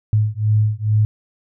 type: beating tone pair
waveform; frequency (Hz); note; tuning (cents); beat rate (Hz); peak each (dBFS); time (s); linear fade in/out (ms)
sine; 105.9 / 108.2; G#2 / A2; +34 / -29; 2.3; -17; 0.13-1.05; 0
effects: none